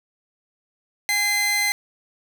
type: tone pair together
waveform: sawtooth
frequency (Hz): 819 / 2064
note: G#5 / C7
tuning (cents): -24 / -24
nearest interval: octave + major third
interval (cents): 1600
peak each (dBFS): -26 / -16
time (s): 1.09-1.72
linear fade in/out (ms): 0
effects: none